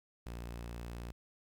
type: tone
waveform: sawtooth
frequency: 58.7 Hz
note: A#1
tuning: 13 cents sharp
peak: -38 dBFS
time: 0.26-1.12 s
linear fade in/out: 5 ms
effects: 12-bit